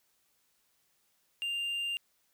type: tone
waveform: triangle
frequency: 2794 Hz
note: F7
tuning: in tune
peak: -30 dBFS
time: 1.42-1.97 s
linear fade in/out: 0 ms
effects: white hiss -73 dBFS RMS until 2.33 s

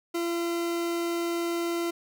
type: tone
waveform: 40% pulse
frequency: 340.8 Hz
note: F4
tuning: 42 cents flat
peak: -26 dBFS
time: 0.14-1.91 s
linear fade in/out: 10 ms
effects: none

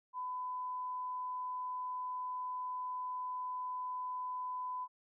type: tone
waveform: sine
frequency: 1004 Hz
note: B5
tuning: 28 cents sharp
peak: -37 dBFS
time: 0.13-4.88 s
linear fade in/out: 50 ms
effects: none

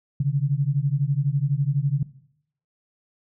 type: beating tone pair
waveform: sine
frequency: 135.3 / 147.3 Hz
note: C#3 / D3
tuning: -42 / +6 cents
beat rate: 12 Hz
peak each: -22 / -23 dBFS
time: 0.2-2.03 s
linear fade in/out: 5 ms
effects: noise-tail reverb RT60 0.7 s tail -18 dB re dry

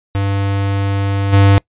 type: tone with level steps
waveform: square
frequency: 99 Hz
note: G2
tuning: 18 cents sharp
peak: -15 / -7 dBFS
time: 0.15-1.58 s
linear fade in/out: 0 ms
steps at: 1.32 s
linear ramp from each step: 20 ms
effects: noise-tail reverb RT60 0.1 s tail -24 dB re dry + resampled to 8000 Hz

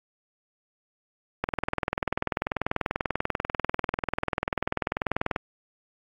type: click train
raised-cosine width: 0.5 ms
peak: -10 dBFS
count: 81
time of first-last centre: 1.44-5.362 s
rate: 20.4 Hz
effects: AAC 64 kbps

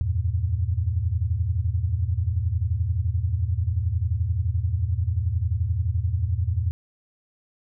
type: tone cluster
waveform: sine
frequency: 80.4 / 91.8 / 112.5 Hz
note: E2 / F#2 / A2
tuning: -43 / -13 / +39 cents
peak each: -25 / -25 / -27 dBFS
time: 0.01-6.71 s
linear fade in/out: 0 ms
effects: none

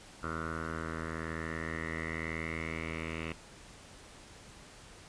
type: tone with low-pass filter sweep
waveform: 10% pulse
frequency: 81 Hz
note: E2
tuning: 30 cents flat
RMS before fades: -38 dBFS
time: 0.23-3.33 s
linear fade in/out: 5 ms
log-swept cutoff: 1400 to 2500 Hz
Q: 8.1
effects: pink hiss -53 dBFS RMS until 5.08 s + resampled to 22050 Hz

